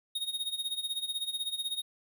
square tone with tremolo, 3729 Hz, A#7, in tune, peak -30 dBFS, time 0.15-1.82 s, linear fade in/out 5 ms, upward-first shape sine, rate 16 Hz, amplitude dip 80%, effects none

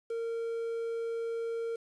triangle tone with quantisation, 460 Hz, A#4, 23 cents flat, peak -30 dBFS, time 0.1-1.76 s, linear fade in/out 5 ms, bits 9, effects resampled to 24000 Hz

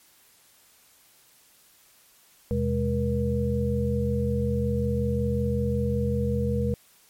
sine tone cluster, 80.6 / 126 / 206.5 / 478.1 Hz, E2 / B2 / G#3 / A#4, -38 / +35 / -10 / +44 cents, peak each -28 dBFS, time 2.51-6.74 s, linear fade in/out 0 ms, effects white hiss -58 dBFS RMS until 7.09 s + MP3 64 kbps

